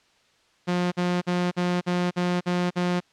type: tone bursts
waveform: sawtooth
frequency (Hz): 177.8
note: F3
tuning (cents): +31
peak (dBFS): -18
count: 8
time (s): 0.67-3.006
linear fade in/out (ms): 20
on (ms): 250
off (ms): 48
effects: white hiss -62 dBFS RMS until 3.12 s + low-pass 5000 Hz 12 dB/octave